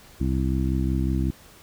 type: harmonic tone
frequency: 65.41 Hz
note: C2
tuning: in tune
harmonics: 1 / 2 / 3 / 4 / 5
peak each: -24 / -27 / -29 / -30 / -31 dBFS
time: 0.2-1.31 s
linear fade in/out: 10 ms
effects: pink hiss -50 dBFS RMS until 1.62 s